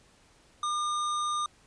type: tone with sample-and-hold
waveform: sine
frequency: 1204 Hz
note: D6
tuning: 43 cents sharp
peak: -27 dBFS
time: 0.63-1.46 s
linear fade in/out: 2 ms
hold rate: 4900 Hz
effects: pink hiss -61 dBFS RMS until 1.66 s + resampled to 22050 Hz